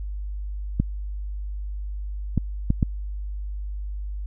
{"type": "clicks", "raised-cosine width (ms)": 5, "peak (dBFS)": -7, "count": 4, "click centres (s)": [0.8, 2.377, 2.704, 2.828], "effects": ["added 50 Hz sine -28 dBFS peak until 4.26 s"]}